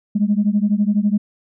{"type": "beating tone pair", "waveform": "sine", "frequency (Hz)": [201.9, 213.9], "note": ["G#3", "A3"], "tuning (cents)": [-49, -49], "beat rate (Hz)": 12, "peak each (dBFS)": [-16, -17], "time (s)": [0.15, 1.18], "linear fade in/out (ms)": 10, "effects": ["tanh soft clip ceiling -7 dBFS"]}